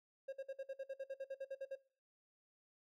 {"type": "tone bursts", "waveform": "triangle", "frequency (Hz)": 540, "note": "C#5", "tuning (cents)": -45, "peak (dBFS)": -39, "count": 15, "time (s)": [0.28, 1.756], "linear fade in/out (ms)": 10, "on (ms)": 48, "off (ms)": 54, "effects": ["noise-tail reverb RT60 0.4 s tail -20 dB re dry"]}